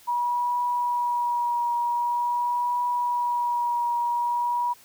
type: tone with vibrato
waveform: sine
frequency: 963 Hz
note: B5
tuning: 44 cents flat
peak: -22 dBFS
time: 0.07-4.74 s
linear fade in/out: 20 ms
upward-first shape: triangle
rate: 0.45 Hz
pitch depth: 19 cents each way
effects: white hiss -53 dBFS RMS until 4.84 s